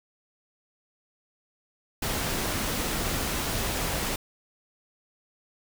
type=noise; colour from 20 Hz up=pink; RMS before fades=-29 dBFS; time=2.02-4.16 s; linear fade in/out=5 ms; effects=none